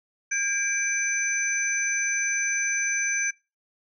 sine tone cluster, 1611 / 2334 / 6070 Hz, G6 / D7 / F#8, +47 / -11 / +43 cents, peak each -28 dBFS, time 0.31-3.31 s, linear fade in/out 10 ms, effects noise-tail reverb RT60 0.3 s tail -25 dB re dry

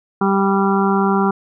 harmonic tone, 196 Hz, G3, in tune, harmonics 1 / 2 / 4 / 5 / 6 / 7, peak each -16 / -19 / -22 / -23 / -24 / -24 dBFS, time 0.21-1.31 s, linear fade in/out 5 ms, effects none

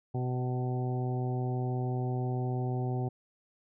harmonic tone with a mistuned harmonic, 125.9 Hz, B2, 34 cents sharp, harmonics 1 / 2 / 3 / 4 / 5 / 6 / 7, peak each -30 / -39 / -38 / -47 / -47 / -41 / -51 dBFS, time 0.14-3.09 s, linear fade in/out 10 ms, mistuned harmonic 5, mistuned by -15 cents, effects none

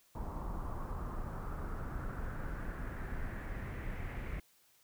brown noise with low-pass filter sweep, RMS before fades -40 dBFS, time 0.15-4.4 s, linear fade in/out 5 ms, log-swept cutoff 1000 to 2200 Hz, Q 3.5, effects white hiss -68 dBFS RMS until 4.83 s

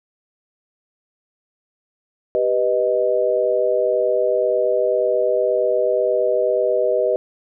sine chord, G augmented, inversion none, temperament equal, 392 / 493.9 / 622.3 Hz, G4 / B4 / D#5, 0 / 0 / 0 cents, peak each -22 / -19 / -19 dBFS, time 2.35-7.16 s, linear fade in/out 0 ms, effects none

